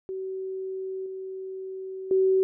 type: tone with level steps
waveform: sine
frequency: 379.6 Hz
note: F#4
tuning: 44 cents sharp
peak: -30 / -33 / -18 dBFS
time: 0.09-2.43 s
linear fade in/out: 0 ms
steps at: 1.06 / 2.11 s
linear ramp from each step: 2 ms
effects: none